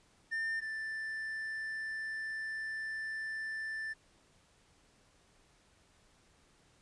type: tone pair in turn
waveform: triangle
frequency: 1800 / 1768.1 Hz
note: A6 / A6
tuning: +39 / +8 cents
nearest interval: unison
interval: 31 cents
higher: first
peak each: -31 / -35 dBFS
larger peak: first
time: 0.31-0.61 / 0.61-3.94 s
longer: second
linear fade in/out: 20 ms
effects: pink hiss -67 dBFS RMS until 6.81 s + resampled to 22050 Hz